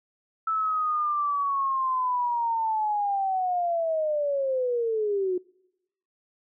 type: linear sweep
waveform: sine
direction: down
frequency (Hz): 1318.5 to 357.4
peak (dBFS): -23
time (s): 0.47-5.38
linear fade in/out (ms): 5
effects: noise-tail reverb RT60 0.9 s tail -26 dB re dry